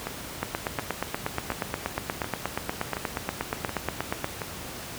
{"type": "two click trains", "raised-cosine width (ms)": 0.5, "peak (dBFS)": [-11, -15], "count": [33, 7], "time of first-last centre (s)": [[0.43, 4.244], [0.07, 4.418]], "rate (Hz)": [8.39, 1.38], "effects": ["pink hiss -38 dBFS RMS until 4.98 s", "high-pass 60 Hz 12 dB/octave"]}